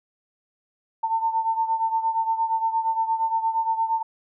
sine beating tone pair, 897 / 905.6 Hz, A5 / A5, +33 / +50 cents, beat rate 8.6 Hz, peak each -22 / -27 dBFS, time 1.03-4.03 s, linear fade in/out 10 ms, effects none

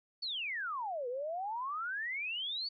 sine exponential two-way sweep, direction down then up, 4588 to 474.3 to 4588 Hz, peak -35 dBFS, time 0.22-2.69 s, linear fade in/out 10 ms, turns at 1.08 s, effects none

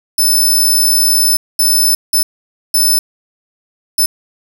10% pulse tone bursts at uneven times, 5274 Hz, E8, in tune, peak -3 dBFS, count 5, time 0.18-1.37 / 1.59-1.95 / 2.13-2.23 / 2.74-2.99 / 3.98-4.06 s, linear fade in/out 5 ms, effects none

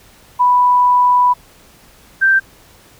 sine tone pair in turn, 987.8 / 1568 Hz, B5 / G6, 0 / 0 cents, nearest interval minor sixth, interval 800 cents, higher second, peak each -8 dBFS, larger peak neither, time 0.39-1.34 / 2.21-2.4 s, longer first, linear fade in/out 20 ms, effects pink hiss -46 dBFS RMS until 2.99 s

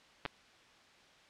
clicks, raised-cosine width 0.3 ms, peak -19 / -21 dBFS, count 2, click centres 0.253 / 0.26 s, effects white hiss -61 dBFS RMS until 1.29 s + low-pass 4000 Hz 12 dB/octave

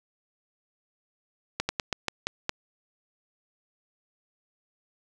slowing click train, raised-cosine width 0.2 ms, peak -9 dBFS, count 7, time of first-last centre 1.6-2.494 s, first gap 90 ms, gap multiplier 1.2, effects none

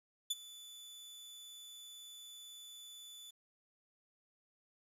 sawtooth tone with ADSR envelope, 3482 Hz, A7, 19 cents flat, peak -28 dBFS, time 0.3-3.31 s, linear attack 9 ms, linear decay 30 ms, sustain -20 dB, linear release 9 ms, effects resampled to 32000 Hz + 11-bit

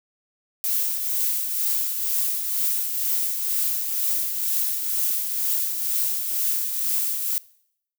violet noise with tremolo, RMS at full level -22 dBFS, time 0.64-7.38 s, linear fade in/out 0 ms, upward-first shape triangle, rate 2.1 Hz, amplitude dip 50%, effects noise-tail reverb RT60 0.7 s tail -22 dB re dry

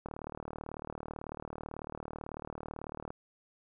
click train, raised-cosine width 1 ms, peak -26 dBFS, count 117, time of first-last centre 0.06-3.105 s, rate 38.1 Hz, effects none

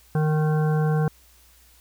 harmonic tone, 154.1 Hz, D#3, 16 cents flat, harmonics 1 / 3 / 5 / 7 / 9 / 10, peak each -19 / -28 / -32 / -38 / -41 / -38 dBFS, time 0.15-1.08 s, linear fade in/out 2 ms, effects added 60 Hz sine -56 dBFS peak until 1.8 s + white hiss -56 dBFS RMS until 1.8 s

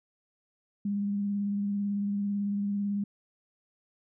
sine tone with vibrato, 202.2 Hz, G#3, 46 cents flat, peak -27 dBFS, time 0.85-3.04 s, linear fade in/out 5 ms, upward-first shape sine, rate 18 Hz, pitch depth 19 cents each way, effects none

